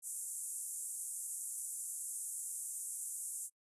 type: band-pass noise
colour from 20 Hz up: pink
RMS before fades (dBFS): -43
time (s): 0.02-3.5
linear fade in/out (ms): 50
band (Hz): 7600 to 11000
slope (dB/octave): 48
effects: noise-tail reverb RT60 0.1 s tail -26 dB re dry + resampled to 32000 Hz